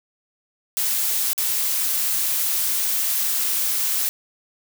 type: noise with dropouts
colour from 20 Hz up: blue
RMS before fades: -22 dBFS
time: 0.77-4.09 s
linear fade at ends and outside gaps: 0 ms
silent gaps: 1.332-1.379 s
effects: none